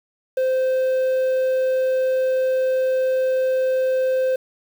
triangle tone with quantisation, 519 Hz, C5, 14 cents flat, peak -15 dBFS, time 0.37-4.36 s, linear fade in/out 5 ms, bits 7, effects none

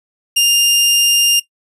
sawtooth tone, 2805 Hz, F7, 7 cents sharp, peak -6 dBFS, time 0.36-1.4 s, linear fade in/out 10 ms, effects noise-tail reverb RT60 0.1 s tail -17 dB re dry + resampled to 32000 Hz

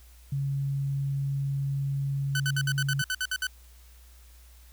sine tone, 138.59 Hz, C#3, in tune, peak -26 dBFS, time 0.32-3.02 s, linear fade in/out 5 ms
sawtooth tone bursts, 1507 Hz, F#6, 31 cents sharp, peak -23 dBFS, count 11, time 2.35-3.469 s, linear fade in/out 2 ms, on 49 ms, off 58 ms
effects added 60 Hz sine -50 dBFS peak until 4.72 s + white hiss -59 dBFS RMS until 4.72 s

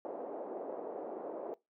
white band-pass noise, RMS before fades -42 dBFS, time 0.05-1.54 s, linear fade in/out 0 ms, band 330 to 640 Hz, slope 24 dB/octave, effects noise-tail reverb RT60 0.2 s tail -21 dB re dry

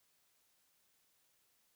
silence, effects white hiss -75 dBFS RMS until 1.75 s

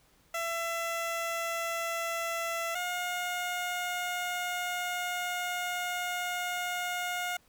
15% pulse tone pair in turn, 670 / 715.6 Hz, E5 / F5, +28 / +42 cents, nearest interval minor second, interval 114 cents, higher second, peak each -25 dBFS, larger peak neither, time 0.34-2.75 / 2.75-7.37 s, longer second, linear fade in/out 5 ms, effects pink hiss -65 dBFS RMS until 7.48 s

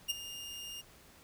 sawtooth tone with ADSR envelope, 2823 Hz, F7, 18 cents sharp, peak -25 dBFS, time 0.08-0.82 s, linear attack 23 ms, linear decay 18 ms, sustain -14 dB, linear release 22 ms, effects pink hiss -59 dBFS RMS until 1.23 s

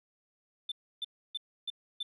sine tone bursts, 3543 Hz, A7, 11 cents sharp, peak -31 dBFS, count 5, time 0.69-2.03 s, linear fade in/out 5 ms, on 28 ms, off 300 ms, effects tanh soft clip ceiling -30 dBFS

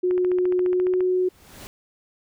sine tone with pitch glide, 362.8 to 366.8 Hz, F#4 to F#4, -34 to -15 cents, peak -18 dBFS, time 0.03-1.29 s, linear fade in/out 10 ms, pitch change +19 cents, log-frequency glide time 0.72-0.92 s
click train, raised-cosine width 0.5 ms, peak -22 dBFS, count 14, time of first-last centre 0.11-1.007 s, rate 14.5 Hz
pink noise with exponential growth, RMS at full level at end -38 dBFS, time 0.98-1.67 s, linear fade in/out 0 ms, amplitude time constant 150 ms
effects none

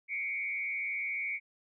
sine tone with frequency modulation, 2243 Hz, C#7, 20 cents sharp, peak -32 dBFS, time 0.08-1.4 s, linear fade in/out 50 ms, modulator 97.7 Hz, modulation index 1.1, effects none

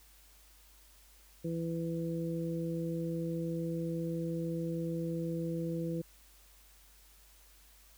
harmonic tone, 166.1 Hz, E3, 13 cents sharp, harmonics 1 / 2 / 3, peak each -35 / -38 / -40 dBFS, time 1.44-6.02 s, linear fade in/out 10 ms, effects added 50 Hz sine -61 dBFS peak until 7.97 s + white hiss -62 dBFS RMS until 7.97 s

